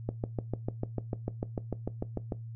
click train, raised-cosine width 2 ms, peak -18 dBFS, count 16, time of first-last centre 0.09-2.322 s, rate 6.72 Hz, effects noise-tail reverb RT60 0.2 s tail -18 dB re dry + added 114 Hz sine -39 dBFS peak until 2.55 s

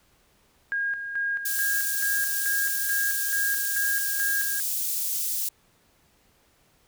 sine tone with tremolo, 1626 Hz, G#6, 37 cents flat, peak -24 dBFS, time 0.72-4.6 s, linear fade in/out 0 ms, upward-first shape square, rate 2.3 Hz, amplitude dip 55%
white high-pass noise, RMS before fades -28 dBFS, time 1.45-5.49 s, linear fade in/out 5 ms, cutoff 6400 Hz, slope 12 dB/octave
effects pink hiss -63 dBFS RMS until 6.87 s

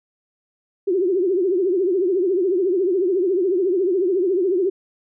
sine tone with vibrato, 370 Hz, F#4, in tune, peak -16 dBFS, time 0.87-4.7 s, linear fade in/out 10 ms, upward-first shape triangle, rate 14 Hz, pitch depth 170 cents each way, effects none

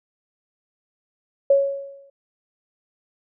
sine tone with exponential decay, 554.4 Hz, C#5, in tune, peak -10 dBFS, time 1.5-2.1 s, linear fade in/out 5 ms, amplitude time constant 130 ms, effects none

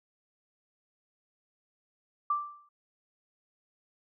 sine tone with exponential decay, 1174.7 Hz, D6, in tune, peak -23 dBFS, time 2.3-2.69 s, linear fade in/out 5 ms, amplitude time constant 83 ms, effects none

